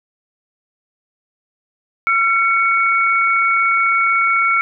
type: tone pair together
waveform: sine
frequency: 1360 / 2226 Hz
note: F6 / C#7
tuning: -46 / +7 cents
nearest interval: major sixth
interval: 853 cents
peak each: -15 dBFS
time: 2.07-4.61 s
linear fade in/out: 0 ms
effects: none

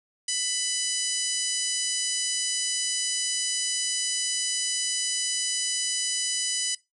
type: harmonic tone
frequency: 994 Hz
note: B5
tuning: 11 cents sharp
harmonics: 2 / 3 / 4 / 5 / 6 / 7 / 8 / 9 / 10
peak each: -39 / -34 / -39 / -32 / -33 / -32 / -36 / -32 / -39 dBFS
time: 0.28-6.75 s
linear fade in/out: 5 ms
effects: noise-tail reverb RT60 0.2 s tail -21 dB re dry

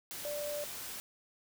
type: tone in noise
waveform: sine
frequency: 587.3 Hz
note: D5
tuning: in tune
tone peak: -36 dBFS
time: 0.25-0.64 s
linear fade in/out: 0 ms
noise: white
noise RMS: -43 dBFS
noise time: 0.11-1 s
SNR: +4 dB
effects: none

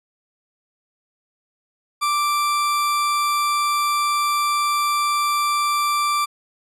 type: tone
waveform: 40% pulse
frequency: 1174 Hz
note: D6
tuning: 1 cent flat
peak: -17 dBFS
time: 2.01-6.26 s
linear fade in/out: 20 ms
effects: resampled to 32000 Hz

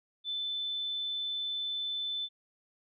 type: tone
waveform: sine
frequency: 3520 Hz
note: A7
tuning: in tune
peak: -32 dBFS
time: 0.24-2.29 s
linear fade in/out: 50 ms
effects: none

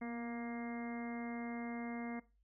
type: harmonic tone with a mistuned harmonic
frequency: 234.8 Hz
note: A#3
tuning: 13 cents sharp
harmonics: 1 / 2 / 3 / 4 / 5 / 6 / 7 / 8 / 9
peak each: -41 / -50 / -50 / -56 / -56 / -61 / -58 / -60 / -52 dBFS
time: 0.01-2.2 s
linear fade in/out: 10 ms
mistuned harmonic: 1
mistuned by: +23 cents
effects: noise-tail reverb RT60 0.3 s tail -19 dB re dry + added 50 Hz sine -70 dBFS peak until 2.43 s

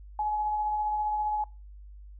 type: tone with tremolo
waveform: sine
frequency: 846 Hz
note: G#5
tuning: 32 cents sharp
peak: -25 dBFS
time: 0.19-1.44 s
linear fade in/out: 2 ms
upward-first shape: triangle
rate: 15 Hz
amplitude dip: 30%
effects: noise-tail reverb RT60 0.3 s tail -23 dB re dry + added 50 Hz sine -44 dBFS peak until 2.19 s

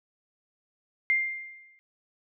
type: tone with exponential decay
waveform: sine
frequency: 2104 Hz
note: C7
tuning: 9 cents sharp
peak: -19 dBFS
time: 1.1-1.79 s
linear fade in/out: 0 ms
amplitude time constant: 150 ms
effects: none

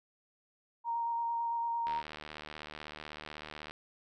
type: tone with vibrato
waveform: sine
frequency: 932.3 Hz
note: A#5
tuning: in tune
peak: -31 dBFS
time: 0.84-2.03 s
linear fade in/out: 50 ms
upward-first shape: square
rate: 8.9 Hz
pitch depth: 8 cents each way
type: click train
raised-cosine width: 0.3 ms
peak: -27 dBFS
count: 141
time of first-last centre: 1.87-3.71 s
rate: 76.1 Hz
effects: none

